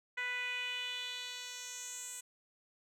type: tone with band-pass filter sweep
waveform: 10% pulse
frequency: 494.9 Hz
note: B4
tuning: 4 cents sharp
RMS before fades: -41 dBFS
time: 0.17-2.21 s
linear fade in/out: 10 ms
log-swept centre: 1900 to 8500 Hz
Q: 2.9
effects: none